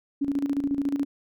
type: tone with tremolo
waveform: sine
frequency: 281 Hz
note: C#4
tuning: 24 cents sharp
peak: -21 dBFS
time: 0.21-1.05 s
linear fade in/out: 10 ms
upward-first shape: square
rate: 14 Hz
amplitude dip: 65%
effects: none